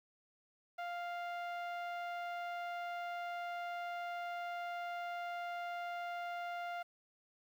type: tone with low-pass filter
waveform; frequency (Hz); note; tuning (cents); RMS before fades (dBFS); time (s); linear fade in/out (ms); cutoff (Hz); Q
sawtooth; 698.5; F5; 0; -42; 0.78-6.83; 10; 2300; 0.76
effects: 11-bit